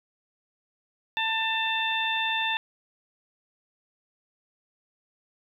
harmonic tone, 892 Hz, A5, 23 cents sharp, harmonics 1 / 2 / 3 / 4, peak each -30 / -30 / -30 / -30 dBFS, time 1.17-2.57 s, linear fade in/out 0 ms, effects 10-bit

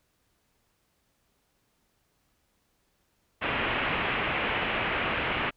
white low-pass noise, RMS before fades -29 dBFS, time 3.41-5.51 s, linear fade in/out 20 ms, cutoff 2900 Hz, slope 48 dB/octave, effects pink hiss -72 dBFS RMS until 5.56 s

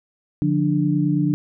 sine tone cluster, 147.5 / 176.8 / 295.3 Hz, D3 / F3 / D4, +8 / +22 / +10 cents, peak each -21 / -22 / -20 dBFS, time 0.42-1.34 s, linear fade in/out 0 ms, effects none

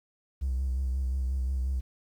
triangle tone with vibrato, 65.1 Hz, C2, 8 cents flat, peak -23 dBFS, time 0.41-1.81 s, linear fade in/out 20 ms, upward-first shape sine, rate 5.6 Hz, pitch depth 57 cents each way, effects tanh soft clip ceiling -23 dBFS + 10-bit

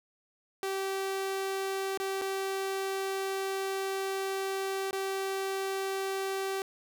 sawtooth tone with dropouts, 387 Hz, G4, 22 cents flat, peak -27 dBFS, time 0.63-6.62 s, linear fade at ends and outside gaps 1 ms, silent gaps 1.975-2 / 2.214-2.218 / 4.91-4.929 s, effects none

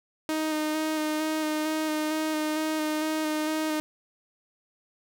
sawtooth tone with vibrato, 310 Hz, D#4, 6 cents flat, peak -22 dBFS, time 0.29-3.8 s, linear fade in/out 0 ms, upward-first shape square, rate 2.2 Hz, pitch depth 15 cents each way, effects none

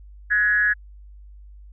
sine tone with frequency modulation, 1679 Hz, G#6, 18 cents sharp, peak -16 dBFS, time 0.3-0.74 s, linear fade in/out 20 ms, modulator 207 Hz, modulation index 0.6, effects added 50 Hz sine -41 dBFS peak until 1.72 s

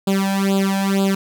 sawtooth tone with flanger, 195.1 Hz, G3, 8 cents flat, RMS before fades -18 dBFS, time 0.07-1.15 s, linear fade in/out 5 ms, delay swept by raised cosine 0.25 to 1.25 ms, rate 2.1 Hz, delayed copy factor +1, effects none

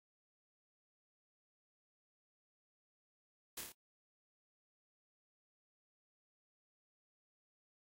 white noise with echo, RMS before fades -44 dBFS, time 3.57-3.61 s, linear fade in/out 5 ms, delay 28 ms, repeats 4, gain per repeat -3 dB, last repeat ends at 3.722 s, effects AAC 48 kbps

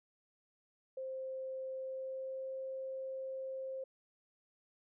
sine tone with pitch glide, 525 to 528.7 Hz, C5 to C5, +6 to +18 cents, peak -39 dBFS, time 0.97-3.84 s, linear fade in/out 5 ms, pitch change +12 cents, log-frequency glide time 1.75-2.53 s, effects none

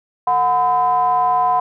triangle ring-modulated tone, 139.5 Hz, C#3, 11 cents sharp, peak -8 dBFS, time 0.27-1.6 s, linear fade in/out 5 ms, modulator 871 Hz, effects none

